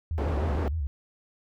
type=tone with vibrato; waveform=sine; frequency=75.4 Hz; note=D2; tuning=46 cents sharp; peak=-26 dBFS; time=0.11-0.87 s; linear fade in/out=0 ms; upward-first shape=square; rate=6.5 Hz; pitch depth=130 cents each way
type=low-pass noise; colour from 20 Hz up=white; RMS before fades=-32 dBFS; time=0.18-0.68 s; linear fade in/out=0 ms; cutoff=580 Hz; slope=12 dB/octave
effects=none